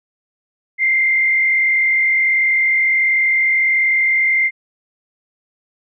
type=tone with frequency modulation; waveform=sine; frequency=2096 Hz; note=C7; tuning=2 cents sharp; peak=-12 dBFS; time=0.78-4.51 s; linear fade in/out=50 ms; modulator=41.4 Hz; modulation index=0.9; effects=none